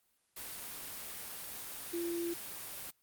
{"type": "tone in noise", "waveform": "sine", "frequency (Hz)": 341.9, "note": "F4", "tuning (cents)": -37, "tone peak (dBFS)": -34, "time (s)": [1.93, 2.34], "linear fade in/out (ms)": 10, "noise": "white", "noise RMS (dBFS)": -44, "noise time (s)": [0.36, 2.91], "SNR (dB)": 7, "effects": ["white hiss -75 dBFS RMS until 3.02 s", "Opus 32 kbps"]}